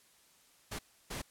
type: noise bursts at uneven times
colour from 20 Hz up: pink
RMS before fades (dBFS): -40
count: 2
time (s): 0.71-0.79 / 1.1-1.22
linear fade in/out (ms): 10
effects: white hiss -65 dBFS RMS until 1.3 s + low-pass 12000 Hz 12 dB/octave